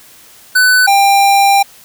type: tone pair in turn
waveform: square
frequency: 1500 / 794.6 Hz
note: F#6 / G5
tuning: +23 / +23 cents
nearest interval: major seventh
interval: 1100 cents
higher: first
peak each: -7 dBFS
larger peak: neither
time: 0.55-0.87 / 0.87-1.63 s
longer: second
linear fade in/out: 10 ms
effects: white hiss -41 dBFS RMS until 1.84 s